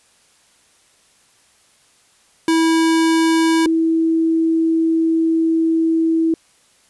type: tone pair in turn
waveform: square / sine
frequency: 325.7 / 325.7 Hz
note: E4 / E4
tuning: -21 / -21 cents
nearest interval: unison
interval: 0 cents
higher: neither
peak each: -13 dBFS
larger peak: neither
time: 2.48-3.66 / 3.66-6.34 s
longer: second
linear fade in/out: 2 ms
effects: white hiss -55 dBFS RMS until 6.89 s + resampled to 24000 Hz